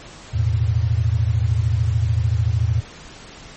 sine chord, E suspended fourth, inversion none, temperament equal, 82.41 / 110 / 123.47 Hz, E2 / A2 / B2, 0 / 0 / 0 cents, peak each -20 / -18 / -24 dBFS, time 0.33-2.81 s, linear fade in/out 20 ms, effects pink hiss -40 dBFS RMS until 3.56 s + MP3 32 kbps

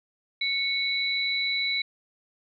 sine tone pair together, 2217 / 3950 Hz, C#7 / B7, 0 / 0 cents, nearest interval minor seventh, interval 1000 cents, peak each -27 dBFS, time 0.41-1.82 s, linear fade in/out 5 ms, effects none

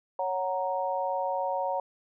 sine chord, F# major, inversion second, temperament equal, 554.4 / 740 / 932.3 Hz, C#5 / F#5 / A#5, 0 / 0 / 0 cents, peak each -31 / -32 / -31 dBFS, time 0.19-1.8 s, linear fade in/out 2 ms, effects none

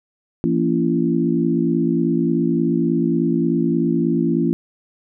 harmonic tone with a mistuned harmonic, 56.5 Hz, A1, 47 cents sharp, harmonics 3 / 4 / 5 / 6, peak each -21 / -21 / -21 / -21 dBFS, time 0.44-4.53 s, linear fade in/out 0 ms, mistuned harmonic 4, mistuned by +52 cents, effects none

